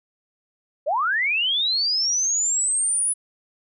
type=linear sweep; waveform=sine; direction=up; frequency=523.3 to 10000 Hz; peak=-19 dBFS; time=0.86-3.14 s; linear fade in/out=20 ms; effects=none